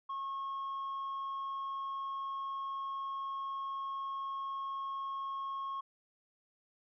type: tone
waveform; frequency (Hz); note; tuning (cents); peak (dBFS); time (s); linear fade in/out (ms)
sine; 1089; C#6; -31; -34; 0.09-5.81; 10
effects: tanh soft clip ceiling -35 dBFS